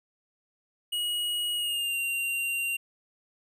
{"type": "tone with pitch glide", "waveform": "square", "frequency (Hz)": [2900, 2769], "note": ["F#7", "F7"], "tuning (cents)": [-35, -15], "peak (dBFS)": -28, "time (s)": [0.92, 2.77], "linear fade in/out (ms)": 10, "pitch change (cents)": -80, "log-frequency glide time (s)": [1.55, 1.97], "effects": []}